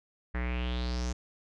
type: tone with low-pass filter sweep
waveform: square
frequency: 61.2 Hz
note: B1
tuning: 15 cents flat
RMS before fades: -32 dBFS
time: 0.34-1.13 s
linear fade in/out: 10 ms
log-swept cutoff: 1800 to 6700 Hz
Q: 4.7
effects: none